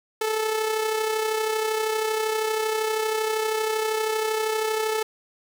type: tone with amplitude modulation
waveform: sawtooth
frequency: 436.7 Hz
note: A4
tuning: 13 cents flat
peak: -17 dBFS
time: 0.21-5.03 s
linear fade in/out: 5 ms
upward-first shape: sine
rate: 32.7 Hz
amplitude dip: 45%
effects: none